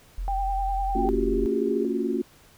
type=tone; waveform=sine; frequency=43.65 Hz; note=F1; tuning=in tune; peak=-27 dBFS; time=0.18-1.46 s; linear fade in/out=0 ms
type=tone with vibrato; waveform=sine; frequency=784 Hz; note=G5; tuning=in tune; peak=-25 dBFS; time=0.28-1.09 s; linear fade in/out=0 ms; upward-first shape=triangle; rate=10 Hz; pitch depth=40 cents each way
type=chord; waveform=sine; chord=Gb major seventh; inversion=first; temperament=equal with one note detuned; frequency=228 / 277.2 / 349.2 / 370 Hz; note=Bb3 / Db4 / F4 / Gb4; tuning=-38 / 0 / 0 / 0 cents; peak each=-29 dBFS; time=0.95-2.22 s; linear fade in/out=5 ms
type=tone with pitch glide; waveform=sine; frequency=392 to 404 Hz; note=G4 to G#4; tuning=0 to -48 cents; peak=-26 dBFS; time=1.05-1.85 s; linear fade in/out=2 ms; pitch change=+52 cents; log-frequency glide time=1.24-1.6 s
effects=pink hiss -55 dBFS RMS until 2.57 s